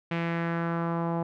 sawtooth tone with low-pass filter sweep, 168.1 Hz, E3, 34 cents sharp, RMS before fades -29 dBFS, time 0.11-1.23 s, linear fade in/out 5 ms, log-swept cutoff 2500 to 860 Hz, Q 2.2, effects none

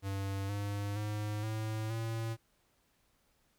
square tone with pitch steps, 98 / 101.63 / 105.4 / 109.3 / 113.36 Hz, G2 / G#2 / G#2 / A2 / A#2, 0 / -37 / +26 / -11 / -48 cents, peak -35 dBFS, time 0.02-2.37 s, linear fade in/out 50 ms, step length 470 ms, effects pink hiss -73 dBFS RMS until 3.58 s

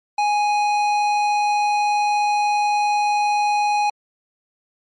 sine tone with tanh clipping, 830.6 Hz, G#5, in tune, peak -18 dBFS, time 0.18-3.9 s, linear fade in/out 5 ms, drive 14 dB, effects MP3 48 kbps

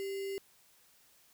sine tone with sample-and-hold, 392 Hz, G4, in tune, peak -35 dBFS, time 0-0.38 s, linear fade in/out 0 ms, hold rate 2450 Hz, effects white hiss -65 dBFS RMS until 1.33 s

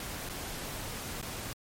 pink noise with dropouts, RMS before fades -39 dBFS, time 0-1.53 s, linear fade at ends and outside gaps 2 ms, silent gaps 0.29-0.296 / 1.215-1.226 s, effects MP3 64 kbps

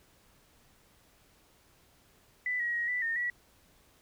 sine tone with pitch steps, 1990 / 1904 / 1891 / 1978 / 1832 / 1938 Hz, B6 / A#6 / A#6 / B6 / A#6 / B6, +13 / +36 / +24 / +2 / -31 / -33 cents, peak -29 dBFS, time 2.46-3.3 s, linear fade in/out 2 ms, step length 140 ms, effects pink hiss -64 dBFS RMS until 4.01 s

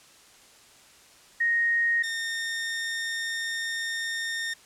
sine / sawtooth tone pair in turn, 1864.7 / 1828.4 Hz, A#6 / A#6, 0 / -34 cents, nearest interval unison, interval 34 cents, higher first, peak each -21 / -25 dBFS, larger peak first, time 1.4-2.03 / 2.03-4.54 s, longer second, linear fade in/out 10 ms, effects white hiss -54 dBFS RMS until 4.65 s + low-pass 9000 Hz 12 dB/octave

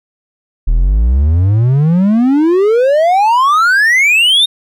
triangle exponential sweep, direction up, 36.75 to 3729 Hz, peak -5 dBFS, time 0.67-4.46 s, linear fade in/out 10 ms, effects none

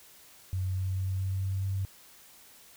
sine tone with pitch steps, 93.4 / 94.05 / 94.7 / 95.36 / 96.03 / 96.69 Hz, F#2 / F#2 / F#2 / G2 / G2 / G2, +17 / +29 / +41 / -47 / -35 / -23 cents, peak -28 dBFS, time 0.53-1.85 s, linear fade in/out 0 ms, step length 220 ms, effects white hiss -55 dBFS RMS until 2.76 s

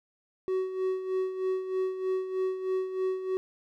triangle tone with tremolo, 375.3 Hz, F#4, 25 cents sharp, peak -23 dBFS, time 0.48-3.37 s, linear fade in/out 0 ms, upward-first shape sine, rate 3.2 Hz, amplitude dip 65%, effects none

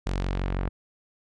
sawtooth tone with low-pass filter sweep, 46.25 Hz, F#1, in tune, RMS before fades -28 dBFS, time 0.06-0.69 s, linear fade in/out 10 ms, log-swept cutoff 7000 to 1700 Hz, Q 0.89, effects none

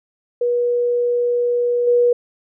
sine tone with level steps, 483.4 Hz, B4, 37 cents flat, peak -15 / -11 dBFS, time 0.41-2.13 s, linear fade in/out 5 ms, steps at 1.87 s, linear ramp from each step 5 ms, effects none

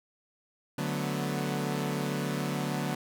sawtooth chord, B minor seventh, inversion first, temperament equal, 146.83 / 185 / 220 / 246.9 Hz, D3 / F#3 / A3 / B3, 0 / 0 / 0 / 0 cents, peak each -29 / -31 / -34 / -32 dBFS, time 0.78-2.95 s, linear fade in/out 5 ms, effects none

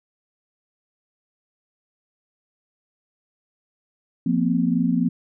sine chord, F suspended fourth, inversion none, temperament equal with one note detuned, 174.61 / 233.1 / 256.7 Hz, F3 / Bb3 / C4, 0 / 0 / -33 cents, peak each -22 dBFS, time 4.26-5.09 s, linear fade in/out 5 ms, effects none

